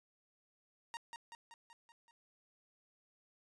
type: tone with echo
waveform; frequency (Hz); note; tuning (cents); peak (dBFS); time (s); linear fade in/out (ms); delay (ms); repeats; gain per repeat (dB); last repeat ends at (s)
sawtooth; 932.3; A#5; 0; -38; 0.94-0.97; 0; 190; 6; -4; 2.11
effects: resampled to 22050 Hz